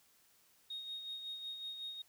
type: tone with tremolo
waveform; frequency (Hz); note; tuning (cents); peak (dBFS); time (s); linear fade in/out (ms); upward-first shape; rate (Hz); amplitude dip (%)
sine; 3729; A#7; 0; -39; 0.7-2.02; 5; sine; 5.4; 50
effects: tanh soft clip ceiling -36 dBFS + white hiss -69 dBFS RMS until 2.08 s